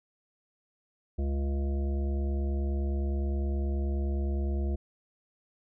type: harmonic tone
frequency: 69.6 Hz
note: C#2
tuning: 8 cents sharp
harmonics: 1 / 3 / 5 / 7 / 9 / 10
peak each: -27 / -38 / -39 / -48 / -47 / -51 dBFS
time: 1.18-4.76 s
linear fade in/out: 10 ms
effects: none